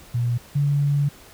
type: tone pair in turn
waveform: sine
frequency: 120.2 / 143.28 Hz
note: B2 / D3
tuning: -46 / -42 cents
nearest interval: minor third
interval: 304 cents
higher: second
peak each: -19 / -17 dBFS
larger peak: second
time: 0.14-0.38 / 0.55-1.09 s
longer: second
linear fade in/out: 10 ms
effects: pink hiss -47 dBFS RMS until 1.33 s